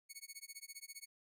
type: tone with tremolo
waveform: 10% pulse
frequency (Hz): 2217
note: C#7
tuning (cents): 0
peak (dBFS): -37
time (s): 0.09-1.06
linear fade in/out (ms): 20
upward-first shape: sine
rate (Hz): 15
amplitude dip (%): 100
effects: none